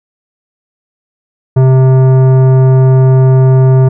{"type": "tone with tanh clipping", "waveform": "sine", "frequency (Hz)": 130.81, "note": "C3", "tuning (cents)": 0, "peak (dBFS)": -5, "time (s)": [1.56, 3.89], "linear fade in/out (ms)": 10, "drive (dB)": 14, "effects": []}